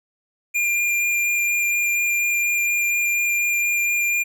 square tone with vibrato, 2400 Hz, D7, 37 cents sharp, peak -19 dBFS, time 0.54-4.24 s, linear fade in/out 20 ms, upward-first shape sine, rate 4.2 Hz, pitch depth 8 cents each way, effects none

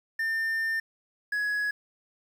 triangle tone pair in turn, 1800 / 1677.4 Hz, A6 / G#6, +39 / +17 cents, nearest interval minor second, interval 122 cents, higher first, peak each -24 dBFS, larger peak neither, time 0.19-0.8 / 1.32-1.71 s, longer first, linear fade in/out 5 ms, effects 9-bit

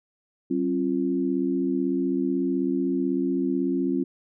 sine tone cluster, 191.2 / 269.5 / 345.5 Hz, G3 / C#4 / F4, -43 / -49 / -19 cents, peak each -30 / -24 / -27 dBFS, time 0.5-4.04 s, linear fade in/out 10 ms, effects none

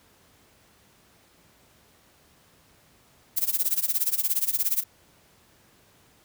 violet noise with tremolo, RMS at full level -22 dBFS, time 3.36-4.84 s, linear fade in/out 20 ms, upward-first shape sine, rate 17 Hz, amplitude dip 90%, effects pink hiss -59 dBFS RMS until 6.24 s + high-pass 60 Hz 12 dB/octave

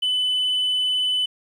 sine tone, 3006 Hz, F#7, 27 cents sharp, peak -17 dBFS, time 0.02-1.26 s, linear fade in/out 10 ms, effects tanh soft clip ceiling -17 dBFS + 9-bit

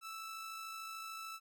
sawtooth tone with amplitude modulation, 1318.5 Hz, E6, in tune, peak -39 dBFS, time 0.01-1.4 s, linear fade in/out 50 ms, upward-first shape sine, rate 53.5 Hz, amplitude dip 30%, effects none

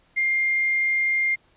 sine tone with quantisation, 2112 Hz, C7, 16 cents sharp, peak -19 dBFS, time 0.16-1.36 s, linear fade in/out 20 ms, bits 8, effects pink hiss -61 dBFS RMS until 1.56 s + resampled to 8000 Hz

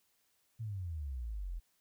sine exponential sweep, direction down, 116.8 to 40.03 Hz, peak -37 dBFS, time 0.59-1.6 s, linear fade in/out 20 ms, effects white hiss -75 dBFS RMS until 1.8 s

